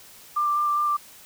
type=tone with vibrato; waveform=sine; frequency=1185 Hz; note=D6; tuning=15 cents sharp; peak=-20 dBFS; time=0.36-0.97 s; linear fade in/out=10 ms; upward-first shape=square; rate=4.9 Hz; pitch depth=10 cents each way; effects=white hiss -48 dBFS RMS until 1.25 s